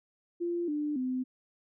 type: tone with pitch steps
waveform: sine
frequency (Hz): 345.4 / 297.2 / 255.8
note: F4 / D4 / C4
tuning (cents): -19 / +21 / -39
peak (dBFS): -29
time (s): 0.4-1.24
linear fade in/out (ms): 20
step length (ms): 280
effects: none